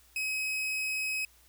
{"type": "tone", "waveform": "40% pulse", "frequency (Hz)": 2544, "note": "D#7", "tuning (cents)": 38, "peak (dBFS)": -29, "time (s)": [0.16, 1.25], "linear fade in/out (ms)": 2, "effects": ["added 60 Hz sine -64 dBFS peak until 1.48 s", "white hiss -62 dBFS RMS until 1.48 s"]}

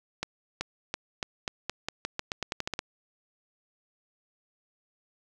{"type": "accelerating click train", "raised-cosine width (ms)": 0.2, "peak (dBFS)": -13, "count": 16, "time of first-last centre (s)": [0.23, 2.791], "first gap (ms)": 380, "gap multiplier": 0.87, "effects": []}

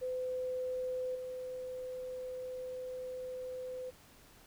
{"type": "tone with level steps", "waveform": "sine", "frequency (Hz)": 508, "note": "B4", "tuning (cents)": 49, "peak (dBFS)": [-34, -39], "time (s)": [0.01, 3.91], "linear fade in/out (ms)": 20, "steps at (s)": 1.15, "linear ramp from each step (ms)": 5, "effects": ["pink hiss -60 dBFS RMS until 4.46 s"]}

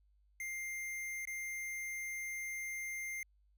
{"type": "tone with dropouts", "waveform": "square", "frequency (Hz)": 2100, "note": "C7", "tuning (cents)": 6, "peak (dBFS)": -40, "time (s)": [0.4, 3.23], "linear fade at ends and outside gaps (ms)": 2, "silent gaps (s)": [1.253, 1.273], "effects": ["added 50 Hz sine -67 dBFS peak until 3.57 s"]}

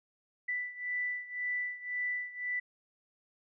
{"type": "beating tone pair", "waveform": "sine", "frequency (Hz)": [1979, 1980.9], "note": ["B6", "B6"], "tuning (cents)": [3, 5], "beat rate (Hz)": 1.9, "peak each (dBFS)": [-35, -38], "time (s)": [0.48, 2.6], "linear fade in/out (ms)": 10, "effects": []}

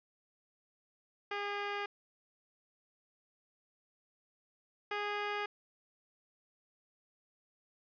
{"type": "tone pair in turn", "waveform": "10% pulse", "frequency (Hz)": [407.1, 412.5], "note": ["G#4", "G#4"], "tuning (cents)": [-35, -12], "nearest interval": "unison", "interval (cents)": 23, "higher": "second", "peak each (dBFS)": [-27, -26], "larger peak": "second", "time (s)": [[1.31, 1.86], [4.91, 5.46]], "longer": "neither", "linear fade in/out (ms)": 5, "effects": ["resampled to 11025 Hz", "11-bit"]}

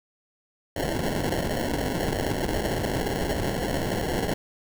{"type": "noise with sample-and-hold", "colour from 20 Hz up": "white", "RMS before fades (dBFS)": -27, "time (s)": [0.76, 4.34], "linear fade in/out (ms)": 5, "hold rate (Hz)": 1225, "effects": []}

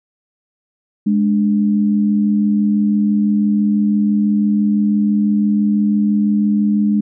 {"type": "tone pair together", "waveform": "sine", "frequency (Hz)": [207.7, 293.7], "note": ["G#3", "D4"], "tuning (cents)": [0, 0], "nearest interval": "tritone", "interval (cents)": 600, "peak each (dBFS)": [-12, -21], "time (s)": [1.06, 7.01], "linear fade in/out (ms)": 10, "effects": []}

